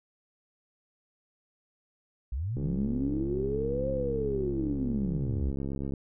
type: linear two-way sweep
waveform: sine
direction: up then down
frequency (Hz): 53.2 to 534 to 53.2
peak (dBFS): -29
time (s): 2.32-5.51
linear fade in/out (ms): 5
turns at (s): 3.9
type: click train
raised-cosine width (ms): 3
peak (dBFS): -22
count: 232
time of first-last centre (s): 2.57-5.937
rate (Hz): 68.6
effects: none